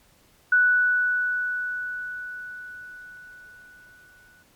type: tone with exponential decay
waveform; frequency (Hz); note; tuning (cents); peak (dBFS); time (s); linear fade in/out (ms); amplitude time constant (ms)
sine; 1480; F#6; 0; -14; 0.52-4.43; 5; 850
effects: pink hiss -59 dBFS RMS until 4.55 s + MP3 96 kbps